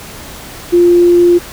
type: tone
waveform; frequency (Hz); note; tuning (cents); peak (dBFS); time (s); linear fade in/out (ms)
sine; 349.2; F4; 0; -4; 0.72-1.39; 20
effects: pink hiss -30 dBFS RMS until 1.52 s